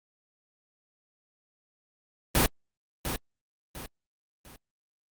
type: noise with echo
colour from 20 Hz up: pink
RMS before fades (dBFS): -22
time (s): 2.35-2.46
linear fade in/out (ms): 0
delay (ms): 700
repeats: 3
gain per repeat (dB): -9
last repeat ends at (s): 4.56
effects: Opus 32 kbps